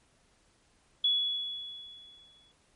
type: tone with exponential decay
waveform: sine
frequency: 3388 Hz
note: G#7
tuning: 34 cents sharp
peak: -22 dBFS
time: 1.04-2.52 s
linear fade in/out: 5 ms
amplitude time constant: 320 ms
effects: pink hiss -67 dBFS RMS until 2.75 s + MP3 48 kbps